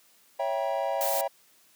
triangle chord, C# diminished seventh, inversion none, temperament equal with one note detuned, 554.4 / 659.3 / 784 / 956.9 Hz, C#5 / E5 / G5 / Bb5, 0 / 0 / 0 / +45 cents, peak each -29 / -29 / -30 / -33 dBFS, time 0.39-1.28 s, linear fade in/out 10 ms
blue noise, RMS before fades -31 dBFS, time 1.01-1.21 s, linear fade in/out 0 ms
effects white hiss -61 dBFS RMS until 1.75 s + high-pass 150 Hz 12 dB/octave

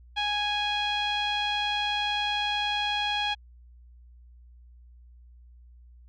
sawtooth tone with low-pass filter, 829 Hz, G#5, 3 cents flat, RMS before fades -28 dBFS, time 0.16-3.35 s, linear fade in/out 20 ms, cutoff 3300 Hz, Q 4.4, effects added 60 Hz sine -49 dBFS peak until 6.08 s

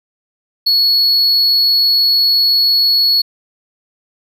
triangle tone, 4373 Hz, C#8, 24 cents flat, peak -8 dBFS, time 0.66-3.22 s, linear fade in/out 10 ms, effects none

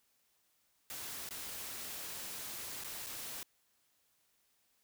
white noise with dropouts, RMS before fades -44 dBFS, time 0.9-3.43 s, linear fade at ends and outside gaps 1 ms, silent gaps 1.29-1.308 / 2.838-2.844 / 3.063-3.067 s, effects white hiss -75 dBFS RMS until 4.83 s

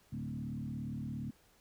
sine tone with frequency modulation, 179 Hz, F3, 43 cents sharp, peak -37 dBFS, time 0.12-1.31 s, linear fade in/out 10 ms, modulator 37.3 Hz, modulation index 2.1, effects pink hiss -67 dBFS RMS until 1.6 s

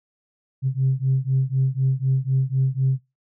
sine beating tone pair, 130.81 / 134.81 Hz, C3 / C#3, 0 / -48 cents, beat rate 4 Hz, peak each -20 dBFS, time 0.62-3 s, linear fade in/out 50 ms, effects noise-tail reverb RT60 0.2 s tail -19 dB re dry + tanh soft clip ceiling -12 dBFS

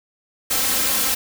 white noise with comb filter, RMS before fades -20 dBFS, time 0.5-1.15 s, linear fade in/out 10 ms, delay 3.8 ms, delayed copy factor +1, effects none

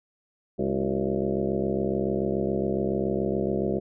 harmonic tone with a mistuned harmonic, 67.1 Hz, C2, 44 cents sharp, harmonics 1 / 2 / 3 / 4 / 5 / 6 / 7 / 8 / 9 / 10, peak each -39 / -35 / -29 / -37 / -32 / -29 / -34 / -34 / -36 / -38 dBFS, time 0.58-3.8 s, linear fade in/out 20 ms, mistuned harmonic 6, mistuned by -84 cents, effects none

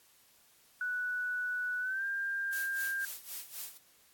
sine tone with pitch glide, 1480 to 1595.4 Hz, F#6 to G6, 0 to +30 cents, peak -32 dBFS, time 0.81-3.05 s, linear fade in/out 2 ms, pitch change +130 cents, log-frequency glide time 1.8-2.05 s
blue noise with tremolo, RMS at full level -40 dBFS, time 2.52-3.78 s, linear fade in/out 10 ms, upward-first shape sine, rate 3.9 Hz, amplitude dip 80%
effects white hiss -64 dBFS RMS until 4.13 s + AAC 64 kbps

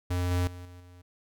square tone with level steps, 89.2 Hz, F2, 37 cents sharp, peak -27 / -25 / -41 / -46 / -50 dBFS, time 0.1-1.02 s, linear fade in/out 10 ms, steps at 0.31 / 0.47 / 0.65 / 0.8 s, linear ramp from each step 2 ms, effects none

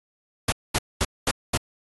pink noise bursts, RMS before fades -22 dBFS, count 5, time 0.48-1.575 s, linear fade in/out 5 ms, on 43 ms, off 220 ms, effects AAC 32 kbps

